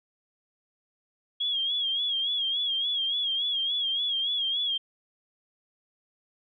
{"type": "tone with vibrato", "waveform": "sine", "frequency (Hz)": 3293, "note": "G#7", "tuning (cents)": -15, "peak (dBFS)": -25, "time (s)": [1.4, 4.78], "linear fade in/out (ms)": 10, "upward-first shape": "sine", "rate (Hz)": 3.5, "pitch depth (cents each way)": 74, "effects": []}